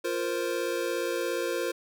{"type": "chord", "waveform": "square", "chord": "F suspended fourth", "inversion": "none", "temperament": "equal", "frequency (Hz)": [349.2, 466.2, 523.3], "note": ["F4", "Bb4", "C5"], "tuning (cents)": [0, 0, 0], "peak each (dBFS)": -33, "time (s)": [0.04, 1.72], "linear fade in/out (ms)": 10, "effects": []}